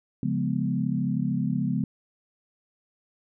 sine chord, C# dominant seventh, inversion none, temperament equal, 138.59 / 174.61 / 207.7 / 246.9 Hz, C#3 / E#3 / G#3 / B3, 0 / 0 / 0 / 0 cents, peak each -29 dBFS, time 0.23-1.84 s, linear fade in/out 2 ms, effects none

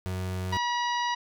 35% pulse tone, 92.5 Hz, F#2, in tune, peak -28 dBFS, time 0.06-0.57 s, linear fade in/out 0 ms
harmonic tone, 964 Hz, B5, 42 cents flat, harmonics 1 / 2 / 3 / 4 / 5 / 6, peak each -27 / -33 / -37 / -39 / -41 / -43 dBFS, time 0.52-1.15 s, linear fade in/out 10 ms
effects none

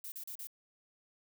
violet noise bursts, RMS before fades -44 dBFS, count 4, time 0.04-0.471 s, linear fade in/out 2 ms, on 80 ms, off 37 ms, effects none

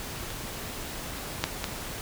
clicks, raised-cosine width 0.2 ms, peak -21 / -6 / -11 dBFS, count 3, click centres 0.304 / 1.44 / 1.642 s, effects pink hiss -37 dBFS RMS until 2.01 s

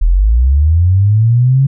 sine linear sweep, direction up, 37.39 to 138.59 Hz, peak -6 dBFS, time 0.01-1.67 s, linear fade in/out 10 ms, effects none

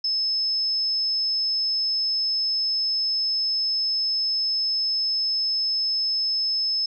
sine tone, 5220 Hz, E8, 18 cents flat, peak -21 dBFS, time 0.04-6.86 s, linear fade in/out 5 ms, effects none

